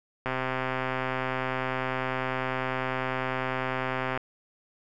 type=click train; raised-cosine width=0.5 ms; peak=-14 dBFS; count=510; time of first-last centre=0.26-4.175 s; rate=130 Hz; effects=none